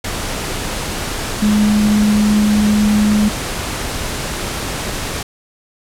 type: tone in noise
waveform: sine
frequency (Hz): 210.1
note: G#3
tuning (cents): +20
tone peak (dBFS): -10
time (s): 1.42-3.29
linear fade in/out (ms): 5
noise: pink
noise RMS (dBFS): -22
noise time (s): 0.04-5.23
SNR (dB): +9
effects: low-pass 11000 Hz 12 dB/octave